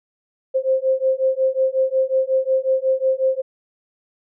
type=beating tone pair; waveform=sine; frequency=523.3 / 528.8 Hz; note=C5 / C5; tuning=0 / +18 cents; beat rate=5.5 Hz; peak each=-19 dBFS; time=0.54-3.42 s; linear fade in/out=20 ms; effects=none